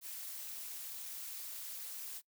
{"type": "noise with amplitude modulation", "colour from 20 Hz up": "blue", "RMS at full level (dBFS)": -42, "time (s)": [0.01, 2.22], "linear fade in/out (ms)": 50, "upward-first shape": "sine", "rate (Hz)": 242, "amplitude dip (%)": 70, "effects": ["noise-tail reverb RT60 0.1 s tail -22 dB re dry"]}